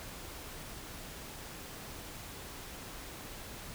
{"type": "silence", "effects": ["pink hiss -46 dBFS RMS until 3.74 s"]}